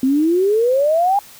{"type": "exponential sweep", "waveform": "sine", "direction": "up", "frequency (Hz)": [255.5, 825], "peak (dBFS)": -12, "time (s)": [0.03, 1.19], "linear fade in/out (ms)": 2, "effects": ["white hiss -42 dBFS RMS until 1.39 s"]}